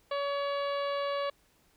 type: harmonic tone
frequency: 565 Hz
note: C#5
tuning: 33 cents sharp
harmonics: 1 / 2 / 3 / 4 / 5 / 6 / 7 / 8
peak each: -31 / -35 / -44 / -46 / -46 / -47 / -48 / -52 dBFS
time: 0.11-1.3 s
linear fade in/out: 5 ms
effects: pink hiss -67 dBFS RMS until 1.76 s